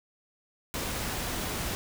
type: noise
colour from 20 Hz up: pink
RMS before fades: -33 dBFS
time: 0.74-1.75 s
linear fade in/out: 0 ms
effects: none